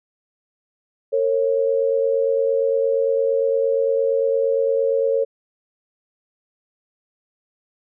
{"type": "tone pair together", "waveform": "sine", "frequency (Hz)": [456.3, 545], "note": ["A#4", "C#5"], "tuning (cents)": [-37, -29], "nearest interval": "minor third", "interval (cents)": 308, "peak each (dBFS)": -19, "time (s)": [1.12, 5.25], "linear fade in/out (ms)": 20, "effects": []}